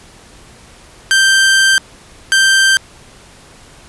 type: tone pair in turn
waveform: sawtooth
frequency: 1568 / 1568 Hz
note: G6 / G6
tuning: 0 / 0 cents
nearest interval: unison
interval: 0 cents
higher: neither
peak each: -4 dBFS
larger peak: neither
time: 1.11-1.78 / 2.32-2.77 s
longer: first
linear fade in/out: 0 ms
effects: pink hiss -41 dBFS RMS until 3.88 s + resampled to 24000 Hz